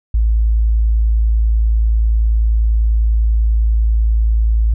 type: tone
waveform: sine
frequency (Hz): 55.1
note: A1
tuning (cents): +3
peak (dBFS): -10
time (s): 0.14-4.74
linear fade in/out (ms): 5
effects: none